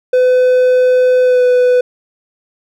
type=tone with pitch glide; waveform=triangle; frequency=505 to 497.8 Hz; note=B4 to B4; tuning=+39 to +14 cents; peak=-5 dBFS; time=0.13-1.81 s; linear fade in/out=5 ms; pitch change=-25 cents; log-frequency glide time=1.23-1.43 s; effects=none